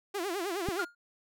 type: tone with vibrato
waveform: sawtooth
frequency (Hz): 370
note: F#4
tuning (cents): 0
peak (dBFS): -28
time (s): 0.14-0.85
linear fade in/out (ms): 10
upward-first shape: sine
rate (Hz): 9.6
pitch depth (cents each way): 190
type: click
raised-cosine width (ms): 3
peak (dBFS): -19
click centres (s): 0.687
type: tone with exponential decay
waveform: triangle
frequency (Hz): 1415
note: F6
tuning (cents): +22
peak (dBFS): -25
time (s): 0.79-0.95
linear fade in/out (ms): 5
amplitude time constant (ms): 34
effects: none